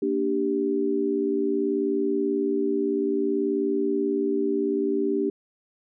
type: chord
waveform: sine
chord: G minor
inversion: first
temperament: equal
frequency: 233.1 / 293.7 / 392 Hz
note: Bb3 / D4 / G4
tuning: 0 / 0 / 0 cents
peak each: -30 / -26 / -24 dBFS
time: 0.02-5.3 s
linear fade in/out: 5 ms
effects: none